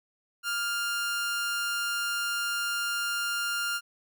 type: tone with amplitude modulation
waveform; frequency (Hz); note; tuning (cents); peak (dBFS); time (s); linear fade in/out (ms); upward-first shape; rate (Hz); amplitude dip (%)
sawtooth; 1400; F6; +4; -23; 0.43-3.81; 50; sine; 234; 30
effects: none